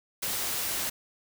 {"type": "noise", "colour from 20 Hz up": "white", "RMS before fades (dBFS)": -31, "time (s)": [0.22, 0.9], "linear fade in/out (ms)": 10, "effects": []}